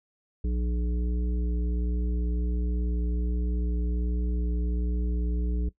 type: harmonic tone with a mistuned harmonic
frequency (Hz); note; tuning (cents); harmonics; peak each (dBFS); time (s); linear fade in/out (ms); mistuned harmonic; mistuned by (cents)
60.5; B1; -35; 1 / 3 / 5 / 7; -25 / -35 / -39 / -42; 0.44-5.69; 5; 1; -39
effects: noise-tail reverb RT60 0.1 s tail -18 dB re dry